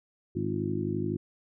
harmonic tone with a mistuned harmonic, 51.9 Hz, G#1, in tune, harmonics 2 / 3 / 4 / 5 / 6 / 7, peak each -35 / -35 / -36 / -36 / -36 / -33 dBFS, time 0.35-1.17 s, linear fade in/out 10 ms, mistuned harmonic 7, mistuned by -49 cents, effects none

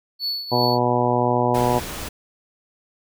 triangle tone with tremolo, 4435 Hz, C#8, in tune, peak -20 dBFS, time 0.19-0.79 s, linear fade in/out 50 ms, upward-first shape triangle, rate 2.8 Hz, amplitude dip 75%
harmonic tone, 122.3 Hz, B2, 16 cents flat, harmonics 1 / 2 / 3 / 4 / 5 / 6 / 7 / 8, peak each -25 / -25 / -25 / -25 / -25 / -25 / -25 / -25 dBFS, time 0.51-1.8 s, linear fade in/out 20 ms
pink noise, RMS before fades -31 dBFS, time 1.54-2.09 s, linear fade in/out 10 ms
effects none

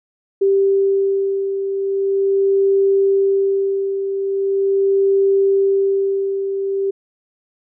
sine beating tone pair, 392 / 392.41 Hz, G4 / G4, 0 / +2 cents, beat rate 0.41 Hz, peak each -14 / -22 dBFS, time 0.41-6.91 s, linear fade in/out 10 ms, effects none

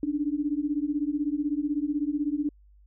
sine beating tone pair, 285.7 / 301.7 Hz, D4 / D4, -48 / +47 cents, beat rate 16 Hz, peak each -28 dBFS, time 0.03-2.49 s, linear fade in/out 2 ms, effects added 50 Hz sine -53 dBFS peak until 2.86 s

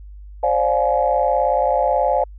sine chord, D half-diminished seventh, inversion third, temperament just, 528.6 / 587.3 / 704.8 / 845.8 Hz, C5 / D5 / F5 / Ab5, +18 / 0 / +16 / +31 cents, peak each -20 dBFS, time 0.43-2.24 s, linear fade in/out 5 ms, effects tanh soft clip ceiling -4 dBFS + added 50 Hz sine -35 dBFS peak until 2.38 s

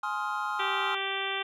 triangle chord, F minor seventh, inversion first, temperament just, 838.1 / 1047.7 / 1257.2 / 1396.9 Hz, Ab5 / C6 / Eb6 / F6, +16 / +2 / +18 / 0 cents, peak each -33 dBFS, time 0.03-0.95 s, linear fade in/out 5 ms
harmonic tone, 390 Hz, G4, 9 cents flat, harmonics 1 / 2 / 3 / 4 / 5 / 6 / 7 / 8 / 9, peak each -38 / -38 / -38 / -38 / -38 / -38 / -38 / -38 / -38 dBFS, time 0.59-1.43 s, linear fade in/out 10 ms
effects none

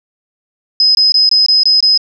sine tone bursts, 5060 Hz, D#8, 28 cents sharp, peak -6 dBFS, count 7, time 0.8-1.976 s, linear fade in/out 2 ms, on 150 ms, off 21 ms, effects none

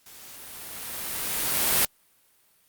white noise with level ramp, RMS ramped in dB -48 to -20 dBFS, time 0.06-1.85 s, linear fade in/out 2 ms, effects white hiss -63 dBFS RMS until 2.68 s + Opus 48 kbps

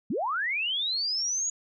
sine linear sweep, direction up, 164.81 to 6830 Hz, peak -26 dBFS, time 0.1-1.5 s, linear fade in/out 5 ms, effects none

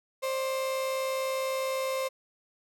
35% pulse tone pair together, 528 / 587.9 Hz, C5 / D5, +16 / +2 cents, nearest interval major second, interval 186 cents, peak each -27 / -38 dBFS, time 0.22-2.09 s, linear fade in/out 20 ms, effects none

